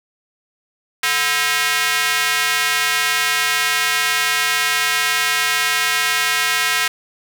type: tone with high-pass filter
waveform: square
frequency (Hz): 145.5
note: D3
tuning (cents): -16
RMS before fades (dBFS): -18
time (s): 1.03-6.88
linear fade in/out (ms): 5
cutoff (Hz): 1800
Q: 1.4
effects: none